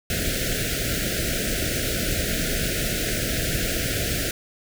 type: band-stop noise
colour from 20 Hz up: pink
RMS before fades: -25 dBFS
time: 0.1-4.31 s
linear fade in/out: 2 ms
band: 690 to 1400 Hz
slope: 96 dB/octave
effects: none